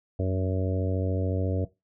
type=harmonic tone with a mistuned harmonic; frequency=93.9 Hz; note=F#2; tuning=26 cents sharp; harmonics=1 / 2 / 3 / 4 / 5 / 6 / 7; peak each=-26 / -35 / -33 / -37 / -34 / -36 / -38 dBFS; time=0.19-1.65 s; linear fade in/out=5 ms; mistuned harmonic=1; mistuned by=-46 cents; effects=noise-tail reverb RT60 0.2 s tail -17 dB re dry